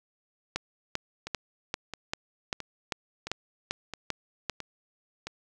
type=two click trains; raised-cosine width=0.2 ms; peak=-12 / -19 dBFS; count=11 / 7; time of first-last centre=0.56-4.497 / 1.27-5.27 s; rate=2.54 / 1.5 Hz; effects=none